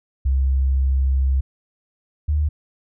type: tone pair in turn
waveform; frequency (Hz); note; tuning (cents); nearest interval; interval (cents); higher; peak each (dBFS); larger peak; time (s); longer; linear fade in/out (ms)
sine; 66.6 / 74.76; C2 / D2; +31 / +31; major second; 200; second; -15 / -16; first; 0.25-1.41 / 2.28-2.49; first; 10
effects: none